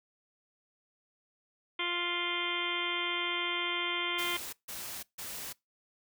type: harmonic tone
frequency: 349.2 Hz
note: F4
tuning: in tune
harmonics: 1 / 2 / 3 / 4 / 5 / 6 / 7 / 8 / 9 / 10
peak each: -40 / -47 / -39 / -42 / -48 / -36 / -40 / -46 / -36 / -42 dBFS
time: 1.79-4.37 s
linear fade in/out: 5 ms
type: noise bursts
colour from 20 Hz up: white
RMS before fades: -41 dBFS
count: 3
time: 4.18-5.53 s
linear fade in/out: 10 ms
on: 350 ms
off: 150 ms
effects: noise-tail reverb RT60 0.2 s tail -23 dB re dry